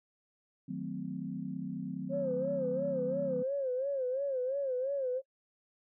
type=chord; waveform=sine; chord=D# diminished seventh; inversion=none; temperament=equal with one note detuned; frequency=155.56 / 185 / 220 / 257.3 Hz; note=D#3 / F#3 / A3 / C4; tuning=0 / 0 / 0 / -29 cents; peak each=-43 / -39 / -43 / -40 dBFS; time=0.68-3.43 s; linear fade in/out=10 ms
type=tone with vibrato; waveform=sine; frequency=531 Hz; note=C5; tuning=25 cents sharp; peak=-30 dBFS; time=2.09-5.22 s; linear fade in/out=50 ms; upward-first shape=sine; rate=2.9 Hz; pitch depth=110 cents each way
effects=noise-tail reverb RT60 0.1 s tail -24 dB re dry + tanh soft clip ceiling -21 dBFS